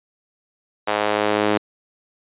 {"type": "tone with high-pass filter sweep", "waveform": "sawtooth", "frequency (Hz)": 104.9, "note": "G#2", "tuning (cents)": 18, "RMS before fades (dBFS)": -20, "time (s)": [0.87, 1.58], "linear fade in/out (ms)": 10, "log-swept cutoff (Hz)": [640, 330], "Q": 1.3, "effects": ["resampled to 8000 Hz"]}